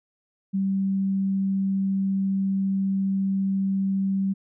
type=tone; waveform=sine; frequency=193.9 Hz; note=G3; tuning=19 cents flat; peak=-21 dBFS; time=0.53-4.34 s; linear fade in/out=20 ms; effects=none